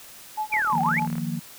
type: tone with tremolo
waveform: sine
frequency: 858 Hz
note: A5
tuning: 44 cents flat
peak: -23 dBFS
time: 0.37-1.07 s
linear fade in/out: 10 ms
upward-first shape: sine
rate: 6.5 Hz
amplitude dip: 100%
type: exponential two-way sweep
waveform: sine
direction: down then up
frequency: 2460 to 740 to 2460 Hz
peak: -21 dBFS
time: 0.52-1 s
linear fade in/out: 10 ms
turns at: 0.81 s
type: click train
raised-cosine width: 0.5 ms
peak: -24 dBFS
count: 25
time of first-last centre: 0.54-1.182 s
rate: 37.4 Hz
type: chord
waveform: sine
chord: Eb suspended second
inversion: none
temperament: just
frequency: 155.56 / 175.01 / 233.3 Hz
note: Eb3 / F3 / Bb3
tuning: 0 / +4 / +2 cents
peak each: -30 dBFS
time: 0.72-1.4 s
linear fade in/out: 20 ms
effects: white hiss -45 dBFS RMS until 1.58 s